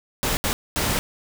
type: noise bursts at uneven times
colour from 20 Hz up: pink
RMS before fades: -23 dBFS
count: 3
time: 0.23-0.37 / 0.44-0.53 / 0.76-0.99 s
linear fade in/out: 0 ms
effects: none